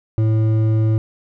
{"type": "tone with hard clipping", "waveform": "sine", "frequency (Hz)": 110, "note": "A2", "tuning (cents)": 0, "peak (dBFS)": -15, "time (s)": [0.18, 0.98], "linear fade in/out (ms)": 0, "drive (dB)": 8, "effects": []}